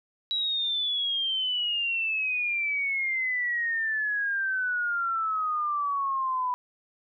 sine exponential sweep, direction down, 3900 to 987.8 Hz, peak -25 dBFS, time 0.31-6.54 s, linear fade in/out 0 ms, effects none

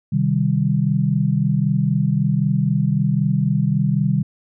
sine chord, C minor, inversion none, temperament equal with one note detuned, 130.81 / 154.67 / 196 Hz, C3 / Eb3 / G3, 0 / -10 / 0 cents, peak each -20 / -19 / -20 dBFS, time 0.12-4.23 s, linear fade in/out 10 ms, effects none

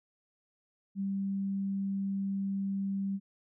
sine tone, 196 Hz, G3, in tune, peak -30 dBFS, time 0.95-3.2 s, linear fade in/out 50 ms, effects none

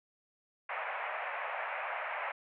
pink band-pass noise, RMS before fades -38 dBFS, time 0.69-2.32 s, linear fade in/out 5 ms, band 580 to 2500 Hz, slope 48 dB/octave, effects none

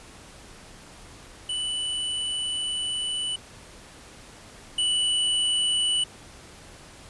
square tone pair in turn, 2976 / 2963 Hz, F#7 / F#7, +9 / +2 cents, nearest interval unison, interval 7 cents, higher first, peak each -27 / -22 dBFS, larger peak second, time 1.49-3.36 / 4.78-6.04 s, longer first, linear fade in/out 5 ms, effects pink hiss -47 dBFS RMS until 7.09 s + resampled to 24000 Hz

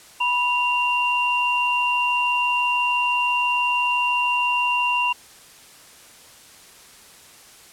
sine tone pair together, 980.4 / 2773 Hz, B5 / F7, -13 / -13 cents, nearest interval octave + tritone, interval 1800 cents, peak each -21 dBFS, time 0.2-5.13 s, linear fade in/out 10 ms, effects white hiss -47 dBFS RMS until 7.72 s + low-pass 11000 Hz 12 dB/octave

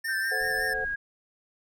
square tone with vibrato, 1783 Hz, A6, 22 cents sharp, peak -30 dBFS, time 0.04-0.74 s, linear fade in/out 10 ms, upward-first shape sine, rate 5.3 Hz, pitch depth 39 cents each way
sine tone with pitch glide, 1568 to 1638.4 Hz, G6 to G#6, 0 to -24 cents, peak -28 dBFS, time 0.08-0.96 s, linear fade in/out 10 ms, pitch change +76 cents, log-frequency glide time 0.23-0.38 s
sine chord, F# diminished, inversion first, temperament equal, 440 / 523.3 / 740 Hz, A4 / C5 / F#5, 0 / 0 / 0 cents, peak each -36 dBFS, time 0.31-0.85 s, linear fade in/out 10 ms
brown noise, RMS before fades -46 dBFS, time 0.4-0.95 s, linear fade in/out 10 ms
effects none

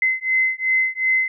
sine beating tone pair, 2052 / 2054.7 Hz, C7 / C7, -34 / -32 cents, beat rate 2.7 Hz, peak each -20 dBFS, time 0.02-1.28 s, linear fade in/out 2 ms, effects none

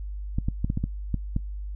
clicks, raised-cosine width 5 ms, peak -13 dBFS, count 8, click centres 0.385 / 0.485 / 0.645 / 0.701 / 0.774 / 0.84 / 1.143 / 1.364 s, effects noise-tail reverb RT60 0.1 s tail -22 dB re dry + added 50 Hz sine -31 dBFS peak until 1.75 s

